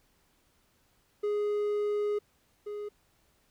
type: tone pair in turn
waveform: triangle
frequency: 415.3 / 415.3 Hz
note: G#4 / G#4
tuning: 0 / 0 cents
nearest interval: unison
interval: 0 cents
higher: neither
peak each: -25 / -33 dBFS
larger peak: first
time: 1.23-2.19 / 2.66-2.89 s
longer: first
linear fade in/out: 10 ms
effects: pink hiss -69 dBFS RMS until 3.5 s